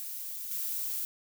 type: noise with level steps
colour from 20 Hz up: violet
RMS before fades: -39 / -34 dBFS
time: 0-1.05 s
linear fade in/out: 0 ms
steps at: 0.51 s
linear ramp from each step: 2 ms
effects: none